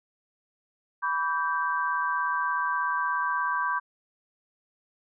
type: chord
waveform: sine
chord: G major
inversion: first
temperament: equal with one note detuned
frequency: 987.8 / 1144.5 / 1568 Hz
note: B5 / D6 / G6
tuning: 0 / -45 / 0 cents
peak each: -29 dBFS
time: 1.02-3.8 s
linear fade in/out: 20 ms
effects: none